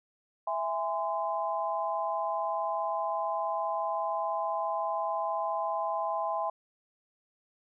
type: chord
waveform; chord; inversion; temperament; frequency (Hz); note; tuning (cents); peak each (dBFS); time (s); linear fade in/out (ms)
sine; E augmented; none; just; 659.3 / 824.1 / 1030.1; E5 / G#5 / B#5; 0 / -14 / -27; -33; 0.47-6.5; 5
effects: none